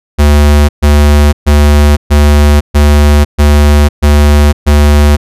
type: tone bursts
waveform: square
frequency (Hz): 73.42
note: D2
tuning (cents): 0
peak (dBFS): -3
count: 8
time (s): 0.18-5.17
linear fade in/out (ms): 20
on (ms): 510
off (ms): 130
effects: resampled to 32000 Hz